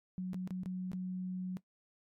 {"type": "tone with dropouts", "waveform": "sine", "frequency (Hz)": 184, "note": "F#3", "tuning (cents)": -9, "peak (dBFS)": -35, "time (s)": [0.18, 1.57], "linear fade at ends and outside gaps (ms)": 0, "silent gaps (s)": [[0.333, 0.344], [0.475, 0.507], [0.634, 0.659], [0.917, 0.932]], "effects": ["noise-tail reverb RT60 0.1 s tail -17 dB re dry", "MP3 64 kbps"]}